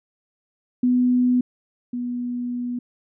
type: tone pair in turn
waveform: sine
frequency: 248.6 / 244.3 Hz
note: B3 / B3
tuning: +12 / -19 cents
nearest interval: unison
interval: 31 cents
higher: first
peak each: -15 / -24 dBFS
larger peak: first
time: 0.83-1.41 / 1.93-2.79 s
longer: second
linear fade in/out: 5 ms
effects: none